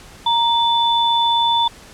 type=tone pair together; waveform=sine; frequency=934 / 3501 Hz; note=A#5 / A7; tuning=+3 / -9 cents; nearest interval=octave + major seventh; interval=2288 cents; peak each=-15 / -18 dBFS; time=0.26-1.68 s; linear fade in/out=5 ms; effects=pink hiss -42 dBFS RMS until 1.93 s + low-pass 10000 Hz 12 dB/octave